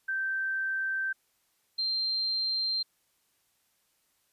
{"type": "tone pair in turn", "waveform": "sine", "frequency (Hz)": [1558, 4159], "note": ["G6", "C8"], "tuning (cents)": [-11, -11], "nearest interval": "octave + perfect fourth", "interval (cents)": 1700, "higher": "second", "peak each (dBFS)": [-28, -27], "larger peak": "second", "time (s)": [[0.08, 1.13], [1.78, 2.83]], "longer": "neither", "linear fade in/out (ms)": 10, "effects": ["white hiss -72 dBFS RMS until 4.32 s", "resampled to 32000 Hz"]}